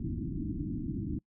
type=low-pass noise; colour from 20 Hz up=white; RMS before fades=-35 dBFS; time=0-1.19 s; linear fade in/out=5 ms; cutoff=330 Hz; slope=96 dB/octave; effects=noise-tail reverb RT60 0.1 s tail -25 dB re dry